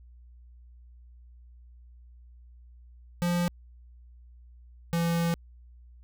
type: tone pair in turn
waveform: square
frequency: 174.61 / 168.76 Hz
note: F3 / E3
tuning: 0 / +41 cents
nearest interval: minor second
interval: 59 cents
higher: first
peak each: -25 dBFS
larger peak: neither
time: 3.22-3.48 / 4.93-5.34 s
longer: second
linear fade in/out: 0 ms
effects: added 60 Hz sine -49 dBFS peak until 6.03 s